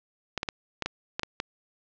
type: clicks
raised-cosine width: 0.2 ms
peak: -11 dBFS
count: 8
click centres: 0.377 / 0.431 / 0.488 / 0.823 / 0.86 / 1.195 / 1.233 / 1.401 s
effects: low-pass 5000 Hz 12 dB/octave